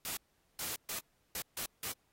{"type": "noise bursts at uneven times", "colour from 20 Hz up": "white", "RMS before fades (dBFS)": -39, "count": 6, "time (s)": [[0.05, 0.17], [0.59, 0.76], [0.89, 0.99], [1.35, 1.42], [1.57, 1.66], [1.83, 1.92]], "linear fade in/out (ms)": 2, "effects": ["pink hiss -75 dBFS RMS until 2.12 s", "AAC 48 kbps"]}